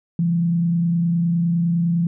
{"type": "tone with frequency modulation", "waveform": "sine", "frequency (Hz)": 169.9, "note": "F3", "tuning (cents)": -47, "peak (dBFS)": -16, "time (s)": [0.19, 2.07], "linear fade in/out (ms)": 2, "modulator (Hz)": 29.8, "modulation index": 0.29, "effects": []}